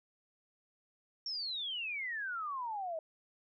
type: exponential sweep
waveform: sine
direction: down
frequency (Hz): 5550 to 622.3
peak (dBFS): -36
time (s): 1.26-2.99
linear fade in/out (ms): 2
effects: none